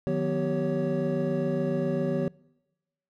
triangle tone cluster, 153.5 / 180.8 / 246 / 387.1 / 557 Hz, D#3 / F#3 / B3 / G4 / C#5, -23 / -40 / -7 / -22 / +8 cents, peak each -29 dBFS, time 0.07-2.28 s, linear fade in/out 0 ms, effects noise-tail reverb RT60 1.0 s tail -25 dB re dry

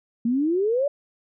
sine exponential sweep, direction up, 225.4 to 591 Hz, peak -19 dBFS, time 0.25-0.88 s, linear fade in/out 5 ms, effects none

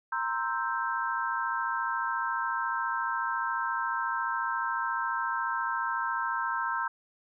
sine chord, C dominant seventh, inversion third, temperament equal, 932.3 / 1046.5 / 1318.5 / 1568 Hz, Bb5 / C6 / E6 / G6, 0 / 0 / 0 / 0 cents, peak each -33 / -34 / -34 / -33 dBFS, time 0.12-6.88 s, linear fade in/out 5 ms, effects none

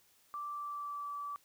sine tone with pitch glide, 1171 to 1154.9 Hz, D6 to D6, -5 to -29 cents, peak -38 dBFS, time 0.34-1.36 s, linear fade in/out 0 ms, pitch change -24 cents, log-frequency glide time 0.52-1.11 s, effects white hiss -68 dBFS RMS until 1.44 s

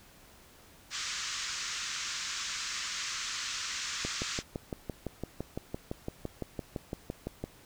white band-pass noise, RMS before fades -37 dBFS, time 0.9-4.43 s, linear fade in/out 50 ms, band 1100 to 7100 Hz, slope 48 dB/octave
click train, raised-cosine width 2 ms, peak -21 dBFS, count 21, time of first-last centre 4.05-7.44 s, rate 5.9 Hz
effects pink hiss -57 dBFS RMS until 7.65 s

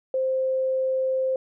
sine tone, 523.3 Hz, C5, in tune, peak -21 dBFS, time 0.14-1.36 s, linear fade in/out 2 ms, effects none

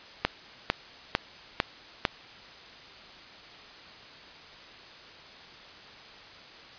click train, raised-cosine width 0.3 ms, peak -6 dBFS, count 5, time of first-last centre 0.25-2.052 s, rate 2.22 Hz, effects white hiss -48 dBFS RMS until 6.78 s + resampled to 11025 Hz

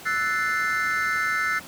triangle chord, F# half-diminished seventh, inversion third, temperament equal, 1318.5 / 1480 / 1760 / 2093 Hz, E6 / F#6 / A6 / C7, 0 / 0 / 0 / 0 cents, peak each -26 dBFS, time 0.05-1.6 s, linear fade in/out 20 ms, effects pink hiss -42 dBFS RMS until 1.67 s + high-pass 100 Hz 12 dB/octave

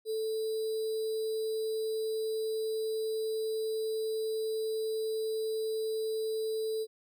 sine tone with sample-and-hold, 440 Hz, A4, in tune, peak -30 dBFS, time 0.05-6.87 s, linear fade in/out 50 ms, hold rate 4410 Hz, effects none

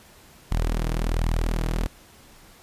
sawtooth tone with flanger, 40.35 Hz, E1, 36 cents flat, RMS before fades -24 dBFS, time 0.51-1.87 s, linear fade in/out 10 ms, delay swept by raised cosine 0.94 to 6.44 ms, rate 1.3 Hz, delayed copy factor +0.5, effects pink hiss -51 dBFS RMS until 2.62 s + resampled to 32000 Hz

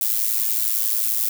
violet noise with amplitude modulation, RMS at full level -18 dBFS, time 0.01-1.29 s, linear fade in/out 2 ms, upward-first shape sine, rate 111 Hz, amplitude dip 80%, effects none

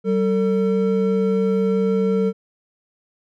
triangle tone pair together, 191.96 / 449.5 Hz, G3 / A4, -36 / +37 cents, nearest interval octave + minor third, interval 1473 cents, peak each -17 dBFS, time 0.04-2.33 s, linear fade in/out 50 ms, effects none

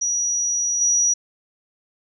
sine tone with level steps, 5810 Hz, F#8, 32 cents flat, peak -19 / -15 dBFS, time 0.01-1.14 s, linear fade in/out 10 ms, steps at 0.81 s, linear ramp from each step 5 ms, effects none

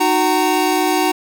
square tone cluster, 308.2 / 367.6 / 753 / 924 Hz, D#4 / F#4 / F#5 / A#5, -16 / -11 / +30 / -16 cents, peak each -20 dBFS, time 0-1.12 s, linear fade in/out 10 ms, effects none

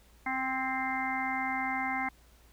harmonic tone with a mistuned harmonic, 261.6 Hz, C4, in tune, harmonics 1 / 3 / 4 / 5 / 6 / 7 / 8, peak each -38 / -34 / -39 / -43 / -41 / -44 / -34 dBFS, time 0.26-2.09 s, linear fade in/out 5 ms, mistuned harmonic 6, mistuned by +25 cents, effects added 58 Hz sine -59 dBFS peak until 2.52 s + pink hiss -63 dBFS RMS until 2.52 s

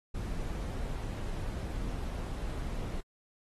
brown noise, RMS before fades -36 dBFS, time 0.14-3.01 s, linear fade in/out 10 ms, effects AAC 32 kbps

